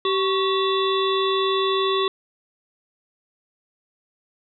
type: harmonic tone with a mistuned harmonic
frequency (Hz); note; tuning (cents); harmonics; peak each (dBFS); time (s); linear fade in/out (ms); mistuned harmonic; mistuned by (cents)
386.2; G4; -26; 1 / 3 / 5 / 7 / 9 / 10; -21 / -24 / -35 / -35 / -27 / -33; 0.05-2.08; 2; 3; -75
effects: none